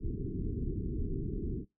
pink low-pass noise, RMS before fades -35 dBFS, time 0-1.65 s, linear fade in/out 50 ms, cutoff 420 Hz, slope 96 dB/octave, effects noise-tail reverb RT60 0.2 s tail -22 dB re dry

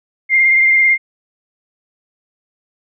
sine tone with vibrato, 2108 Hz, C7, 12 cents sharp, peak -8 dBFS, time 0.29-0.98 s, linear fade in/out 50 ms, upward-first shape triangle, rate 18 Hz, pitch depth 29 cents each way, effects none

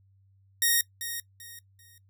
5% pulse tone with echo, 1864.7 Hz, A#6, in tune, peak -11 dBFS, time 0.62-0.81 s, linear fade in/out 2 ms, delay 390 ms, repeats 3, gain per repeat -11 dB, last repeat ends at 1.98 s, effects noise-tail reverb RT60 0.1 s tail -20 dB re dry + added 97 Hz sine -59 dBFS peak until 2.09 s

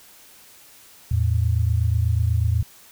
sine tone pair together, 82.41 / 110.58 Hz, E2 / A2, 0 / +9 cents, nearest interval perfect fourth, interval 509 cents, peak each -20 dBFS, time 1.11-2.63 s, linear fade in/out 5 ms, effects white hiss -49 dBFS RMS until 2.91 s

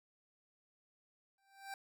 25% pulse tone with exponential growth, 784 Hz, G5, in tune, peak -37 dBFS, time 1.38-1.74 s, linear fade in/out 2 ms, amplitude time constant 77 ms, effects none

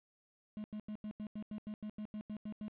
triangle tone bursts, 212.2 Hz, G#3, 38 cents sharp, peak -38 dBFS, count 14, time 0.57-2.681 s, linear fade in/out 0 ms, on 70 ms, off 87 ms, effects resampled to 8000 Hz + 11-bit

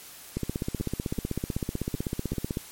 two click trains, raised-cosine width 3 ms, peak -21 / -15 dBFS, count 5 / 36, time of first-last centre 0.8-2.333 / 0.37-2.571 s, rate 2.61 / 15.9 Hz, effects white hiss -46 dBFS RMS until 2.71 s + MP3 64 kbps

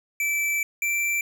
square tone pair in turn, 2321 / 2344 Hz, D7 / D7, -21 / -4 cents, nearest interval unison, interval 17 cents, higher second, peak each -23 dBFS, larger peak neither, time 0.2-0.63 / 0.82-1.21 s, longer first, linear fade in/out 2 ms, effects none

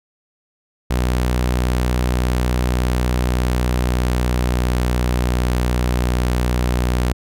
sawtooth tone with pitch glide, 61.74 to 61.31 Hz, B1 to B1, 0 to -12 cents, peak -12 dBFS, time 0.9-7.13 s, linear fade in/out 10 ms, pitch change -12 cents, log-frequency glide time 3.35-5.12 s, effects none

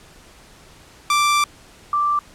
sawtooth / sine tone pair in turn, 1174.7 / 1174.7 Hz, D6 / D6, 0 / 0 cents, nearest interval unison, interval 0 cents, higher neither, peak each -11 / -16 dBFS, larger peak first, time 1.1-1.44 / 1.93-2.19 s, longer first, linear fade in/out 2 ms, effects pink hiss -47 dBFS RMS until 2.34 s + low-pass 10000 Hz 12 dB/octave

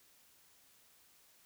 silence, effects white hiss -66 dBFS RMS until 1.45 s

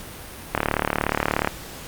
click train, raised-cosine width 0.5 ms, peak -4 dBFS, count 35, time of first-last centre 0.55-1.474 s, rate 36.8 Hz, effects pink hiss -38 dBFS RMS until 1.87 s + Opus 48 kbps

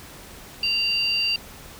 sine tone pair together, 2779 / 4674 Hz, F7 / D8, -9 / -9 cents, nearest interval major sixth, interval 900 cents, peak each -23 dBFS, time 0.63-1.36 s, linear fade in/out 2 ms, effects pink hiss -43 dBFS RMS until 1.79 s

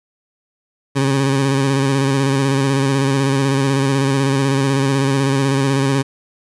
20% pulse tone with vibrato, 136.5 Hz, C#3, 26 cents flat, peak -9 dBFS, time 0.95-6.03 s, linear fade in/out 20 ms, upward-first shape square, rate 16 Hz, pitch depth 32 cents each way, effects resampled to 24000 Hz + 8-bit

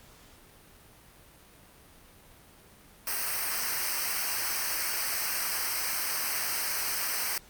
white noise with comb filter, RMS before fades -31 dBFS, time 3.07-7.38 s, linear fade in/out 2 ms, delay 0.28 ms, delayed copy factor -0.85, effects pink hiss -55 dBFS RMS until 7.49 s + Opus 48 kbps

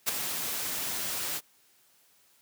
white noise with ADSR envelope, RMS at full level -25 dBFS, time 0.06-1.41 s, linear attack 25 ms, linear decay 13 ms, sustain -8 dB, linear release 42 ms, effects white hiss -64 dBFS RMS until 2.41 s + high-pass 100 Hz 12 dB/octave

